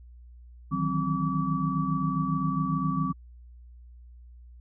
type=tone cluster; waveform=sine; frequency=154.5 / 161.9 / 186.6 / 263.9 / 1148 Hz; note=D#3 / E3 / F#3 / C4 / D6; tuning=-12 / -31 / +15 / +15 / -40 cents; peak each=-31 dBFS; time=0.71-3.13 s; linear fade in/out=20 ms; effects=added 60 Hz sine -46 dBFS peak until 4.6 s